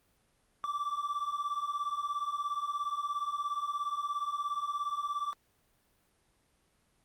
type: beating tone pair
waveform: triangle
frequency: 1153 / 1170 Hz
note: D6 / D6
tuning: -32 / -7 cents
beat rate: 17 Hz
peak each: -35 / -32 dBFS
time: 0.64-5.33 s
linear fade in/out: 0 ms
effects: pink hiss -71 dBFS RMS until 7.04 s + Opus 32 kbps